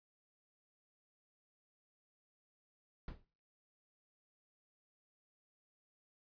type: noise with exponential decay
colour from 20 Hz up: brown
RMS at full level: -39 dBFS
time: 3.08-3.25 s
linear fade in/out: 2 ms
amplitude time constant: 36 ms
effects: noise-tail reverb RT60 0.5 s tail -24 dB re dry + resampled to 11025 Hz